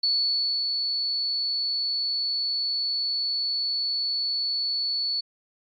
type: tone with ADSR envelope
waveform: sine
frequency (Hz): 4435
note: C#8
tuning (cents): 0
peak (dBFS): -20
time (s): 0.03-5.21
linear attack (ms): 6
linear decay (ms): 600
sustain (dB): -4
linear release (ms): 12
effects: AAC 64 kbps